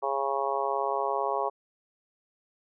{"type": "harmonic tone", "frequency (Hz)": 137.6, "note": "C#3", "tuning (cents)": -12, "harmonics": [3, 4, 5, 6, 7, 8], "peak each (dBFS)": [-33, -33, -33, -33, -33, -33], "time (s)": [0.02, 1.5], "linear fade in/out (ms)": 20, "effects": []}